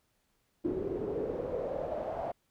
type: noise with band-pass filter sweep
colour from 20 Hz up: brown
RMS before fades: -35 dBFS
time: 0.64-2.32 s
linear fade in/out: 10 ms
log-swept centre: 350 to 710 Hz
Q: 6.2
effects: pink hiss -75 dBFS RMS until 2.5 s